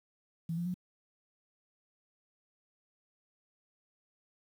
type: tone with pitch steps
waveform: sine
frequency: 165.4 / 172.72 / 180.37 Hz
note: E3 / F3 / F#3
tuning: +6 / -19 / -44 cents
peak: -32 dBFS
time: 0.49-0.742 s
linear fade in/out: 5 ms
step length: 84 ms
effects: 10-bit